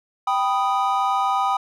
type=chord; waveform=triangle; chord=G augmented; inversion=none; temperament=equal; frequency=784 / 987.8 / 1244.5 Hz; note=G5 / B5 / D#6; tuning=0 / 0 / 0 cents; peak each=-20 / -22 / -21 dBFS; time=0.27-1.57 s; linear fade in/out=5 ms; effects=none